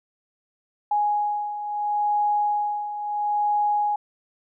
sine beating tone pair, 830.6 / 831.34 Hz, G#5 / G#5, 0 / +2 cents, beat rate 0.74 Hz, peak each -28 / -22 dBFS, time 0.91-3.96 s, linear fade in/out 5 ms, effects none

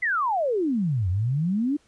sine exponential two-way sweep, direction down then up, 2068 to 86.6 to 305.3 Hz, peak -21 dBFS, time 0.02-1.77 s, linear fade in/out 10 ms, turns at 1.09 s, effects pink hiss -62 dBFS RMS until 1.87 s + resampled to 22050 Hz

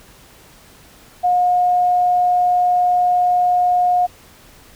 sine tone, 718 Hz, F5, 48 cents sharp, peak -12 dBFS, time 1.23-4.07 s, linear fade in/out 20 ms, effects pink hiss -46 dBFS RMS until 4.75 s

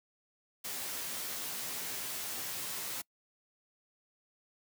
white noise with comb filter, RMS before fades -39 dBFS, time 0.64-3.02 s, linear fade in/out 10 ms, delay 14 ms, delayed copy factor -0.55, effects noise-tail reverb RT60 0.1 s tail -25 dB re dry + high-pass 100 Hz 12 dB/octave

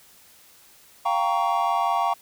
triangle chord, G half-diminished seventh, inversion third, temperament equal with one note detuned, 698.5 / 784 / 932.3 / 1120.3 Hz, F5 / G5 / Bb5 / Db6, 0 / 0 / 0 / +18 cents, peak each -24 dBFS, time 1.05-2.14 s, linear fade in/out 10 ms, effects white hiss -53 dBFS RMS until 2.21 s

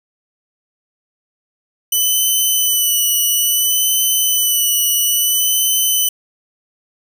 5% pulse tone with vibrato, 2990 Hz, F#7, 17 cents sharp, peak -5 dBFS, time 1.92-6.09 s, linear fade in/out 5 ms, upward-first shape sine, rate 0.59 Hz, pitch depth 27 cents each way, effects none

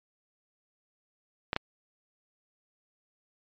clicks, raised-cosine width 0.3 ms, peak -11 dBFS, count 2, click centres 1.531 / 1.564 s, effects low-pass 5000 Hz 12 dB/octave + MP3 64 kbps

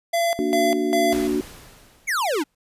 square tone with tremolo, 679 Hz, F5, 49 cents flat, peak -19 dBFS, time 0.13-1.28 s, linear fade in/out 10 ms, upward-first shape square, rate 2.5 Hz, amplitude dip 80%
sine chord, Bb augmented, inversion none, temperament equal, 233.1 / 293.7 / 370 Hz, Bb3 / D4 / F#4, 0 / 0 / 0 cents, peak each -27 / -23 / -23 dBFS, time 0.39-1.41 s, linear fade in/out 0 ms
pink noise with exponential decay, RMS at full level -31 dBFS, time 1.12-2.55 s, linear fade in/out 5 ms, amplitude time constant 310 ms
square exponential sweep, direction down, 2342 to 265.9 Hz, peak -21 dBFS, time 2.07-2.44 s, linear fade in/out 20 ms
effects resampled to 32000 Hz

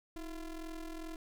square ring-modulated tone, 171.2 Hz, F3, 34 cents flat, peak -39 dBFS, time 0.16-1.16 s, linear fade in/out 2 ms, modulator 150 Hz, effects 13-bit

